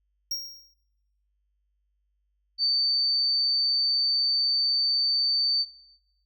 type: tone with exponential decay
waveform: square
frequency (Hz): 5588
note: F8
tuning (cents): 0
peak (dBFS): -26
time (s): 0.31-0.74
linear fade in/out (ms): 5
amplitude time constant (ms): 93
type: tone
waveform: sine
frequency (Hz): 4568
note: D8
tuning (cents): -49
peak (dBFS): -21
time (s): 2.58-5.66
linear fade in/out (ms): 50
effects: noise-tail reverb RT60 0.9 s tail -17 dB re dry + added 50 Hz sine -70 dBFS peak until 6.25 s